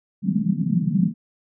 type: band-pass noise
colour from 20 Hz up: pink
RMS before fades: -21 dBFS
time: 0.22-1.14 s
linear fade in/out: 50 ms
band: 160 to 220 Hz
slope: 48 dB/octave
effects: none